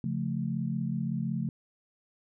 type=chord; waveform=sine; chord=Db augmented; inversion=none; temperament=equal; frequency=138.59 / 174.61 / 220 Hz; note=Db3 / F3 / A3; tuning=0 / 0 / 0 cents; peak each=-33 dBFS; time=0.04-1.49 s; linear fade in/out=2 ms; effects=none